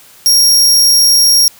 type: tone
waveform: sawtooth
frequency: 5588 Hz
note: F8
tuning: in tune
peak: -3 dBFS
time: 0.26-1.48 s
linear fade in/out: 0 ms
effects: white hiss -41 dBFS RMS until 1.59 s